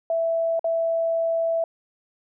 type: tone with dropouts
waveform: sine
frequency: 661 Hz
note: E5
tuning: 5 cents sharp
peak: -20 dBFS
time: 0.1-1.64 s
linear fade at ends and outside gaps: 2 ms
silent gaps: 0.594-0.643 s
effects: none